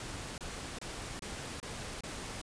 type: noise bursts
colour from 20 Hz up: pink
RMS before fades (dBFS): -42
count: 6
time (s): 0-2.415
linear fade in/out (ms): 2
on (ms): 380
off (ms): 27
effects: resampled to 22050 Hz